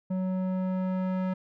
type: tone with low-pass filter sweep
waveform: square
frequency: 186.1 Hz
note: F#3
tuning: 10 cents sharp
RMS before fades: -29 dBFS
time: 0.1-1.34 s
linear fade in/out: 10 ms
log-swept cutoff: 600 to 1500 Hz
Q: 0.71
effects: none